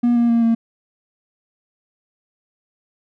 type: tone with pitch steps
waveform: triangle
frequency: 240 / 236.3 / 232.6 / 229 Hz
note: B3 / A#3 / A#3 / A#3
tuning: -49 / +24 / -4 / -31 cents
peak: -10 dBFS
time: 0.03-0.55 s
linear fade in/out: 10 ms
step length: 130 ms
effects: tanh soft clip ceiling -6 dBFS